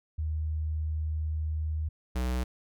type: tone pair in turn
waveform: sine / square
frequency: 77.8 / 62.52 Hz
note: D#2 / B1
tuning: 0 / +22 cents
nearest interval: major third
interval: 378 cents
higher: first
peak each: -28 dBFS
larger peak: neither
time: 0.18-1.89 / 2.15-2.44 s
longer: first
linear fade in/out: 10 ms
effects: none